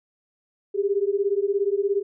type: beating tone pair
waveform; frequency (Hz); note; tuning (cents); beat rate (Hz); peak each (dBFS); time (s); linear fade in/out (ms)
sine; 392 / 409; G4 / G#4; 0 / -26; 17; -23; 0.74-2.03; 20
effects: none